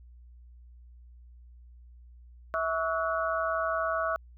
sine tone cluster, 651 / 1127 / 1300 / 1465 Hz, E5 / C#6 / E6 / F#6, -22 / +28 / -24 / -18 cents, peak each -30 / -33 / -33 / -34 dBFS, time 2.54-4.16 s, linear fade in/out 0 ms, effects added 60 Hz sine -49 dBFS peak until 4.37 s

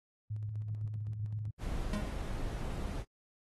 sine tone with tremolo, 106.4 Hz, G#2, 42 cents sharp, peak -34 dBFS, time 0.3-1.51 s, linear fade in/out 10 ms, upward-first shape square, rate 7.8 Hz, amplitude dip 30%
brown noise, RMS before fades -37 dBFS, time 1.58-3.05 s, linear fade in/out 50 ms
square tone with exponential decay, 207.7 Hz, G#3, in tune, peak -33 dBFS, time 1.93-2.26 s, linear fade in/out 2 ms, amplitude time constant 71 ms
effects AAC 32 kbps

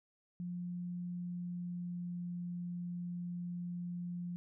sine tone with pitch glide, 176.6 to 175.48 Hz, F3 to F3, +20 to +9 cents, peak -38 dBFS, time 0.4-4.36 s, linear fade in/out 0 ms, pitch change -11 cents, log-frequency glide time 1.08-2.29 s, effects none

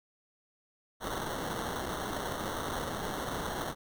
blue noise with sample-and-hold, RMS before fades -36 dBFS, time 1-3.75 s, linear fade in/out 50 ms, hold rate 2450 Hz, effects none

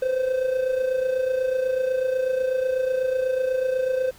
triangle tone with amplitude modulation, 516 Hz, C5, 24 cents flat, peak -16 dBFS, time 0.02-4.11 s, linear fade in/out 5 ms, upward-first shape sine, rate 28.1 Hz, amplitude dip 60%, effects pink hiss -50 dBFS RMS until 4.18 s

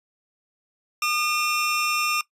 25% pulse tone pair together, 1212.6 / 2705 Hz, D#6 / E7, -45 / +44 cents, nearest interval octave + major second, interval 1389 cents, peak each -20 / -22 dBFS, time 1.02-2.21 s, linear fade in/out 2 ms, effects noise-tail reverb RT60 0.1 s tail -18 dB re dry + resampled to 32000 Hz

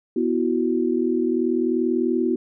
sine chord, B suspended fourth, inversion none, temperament equal, 246.9 / 329.6 / 370 Hz, B3 / E4 / F#4, 0 / 0 / 0 cents, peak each -23 dBFS, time 0.16-2.36 s, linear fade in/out 5 ms, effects none

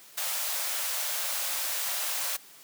white high-pass noise, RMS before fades -31 dBFS, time 0.17-2.37 s, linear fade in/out 10 ms, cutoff 510 Hz, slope 96 dB/octave, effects white hiss -52 dBFS RMS until 2.63 s + high-pass 150 Hz 12 dB/octave

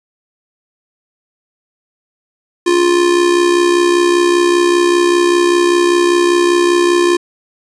square tone with amplitude modulation, 350 Hz, F4, 4 cents sharp, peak -7 dBFS, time 2.66-7.17 s, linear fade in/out 10 ms, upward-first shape sine, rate 65.1 Hz, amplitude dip 55%, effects resampled to 22050 Hz

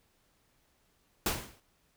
pink noise with exponential decay, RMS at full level -26 dBFS, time 1.26-1.6 s, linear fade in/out 2 ms, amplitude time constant 73 ms, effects pink hiss -71 dBFS RMS until 1.96 s

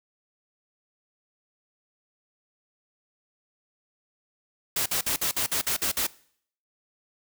white noise bursts, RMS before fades -26 dBFS, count 9, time 4.76-6.068 s, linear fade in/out 5 ms, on 100 ms, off 51 ms, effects noise-tail reverb RT60 0.6 s tail -21 dB re dry

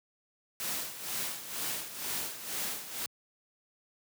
white noise with tremolo, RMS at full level -34 dBFS, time 0.6-3.06 s, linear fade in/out 0 ms, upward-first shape sine, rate 2.1 Hz, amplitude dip 70%, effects high-pass 100 Hz 12 dB/octave

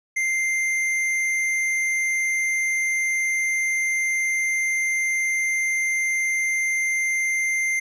sine tone with hard clipping, 2093 Hz, C7, in tune, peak -22 dBFS, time 0.16-7.8 s, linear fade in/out 10 ms, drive 9 dB, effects none

